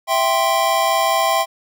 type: chord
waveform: square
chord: C major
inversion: first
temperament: equal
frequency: 659.3 / 784 / 1046.5 Hz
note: E5 / G5 / C6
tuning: 0 / 0 / 0 cents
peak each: -20 dBFS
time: 0.07-1.46 s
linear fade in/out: 50 ms
effects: none